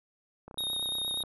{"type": "click train", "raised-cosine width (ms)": 1, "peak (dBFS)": -31, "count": 25, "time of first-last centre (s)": [0.48, 1.237], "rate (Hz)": 31.7}
{"type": "tone with vibrato", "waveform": "square", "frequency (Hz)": 3729, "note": "A#7", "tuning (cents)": 0, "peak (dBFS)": -31, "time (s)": [0.58, 1.23], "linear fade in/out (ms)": 2, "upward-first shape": "sine", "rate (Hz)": 8.6, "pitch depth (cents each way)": 16}
{"effects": []}